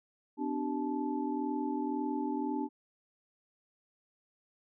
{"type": "tone cluster", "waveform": "sine", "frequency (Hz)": [254.7, 296.6, 384.6, 870], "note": ["C4", "D4", "G4", "A5"], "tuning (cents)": [-46, 17, -33, -20], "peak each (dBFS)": [-36, -34, -40, -39], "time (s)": [0.37, 2.69], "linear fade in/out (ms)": 50, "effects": []}